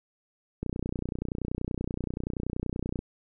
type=click train; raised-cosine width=3 ms; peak=-18 dBFS; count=73; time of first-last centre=0.63-2.991 s; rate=30.5 Hz; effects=none